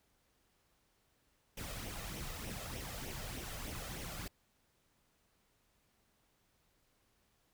pink noise with flanger, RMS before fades -44 dBFS, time 1.57-4.28 s, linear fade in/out 5 ms, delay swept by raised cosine 0.33 to 1.63 ms, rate 3.3 Hz, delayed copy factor +0.55, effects pink hiss -75 dBFS RMS until 7.53 s

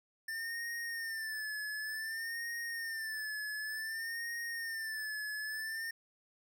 square tone with vibrato, 1785 Hz, A6, 24 cents sharp, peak -38 dBFS, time 0.28-5.91 s, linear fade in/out 5 ms, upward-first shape sine, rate 0.55 Hz, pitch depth 75 cents each way, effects none

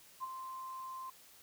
sine tone with ADSR envelope, 1045 Hz, C6, 2 cents flat, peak -35 dBFS, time 0.2-1.1 s, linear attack 36 ms, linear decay 21 ms, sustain -7 dB, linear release 4 ms, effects white hiss -60 dBFS RMS until 1.42 s

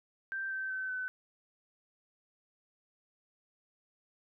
sine tone with pitch steps, 1568 / 1549.1 / 1530.4 / 1512 Hz, G6 / G6 / G6 / F#6, 0 / -21 / -42 / +37 cents, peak -34 dBFS, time 0.32-1.08 s, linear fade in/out 0 ms, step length 190 ms, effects none

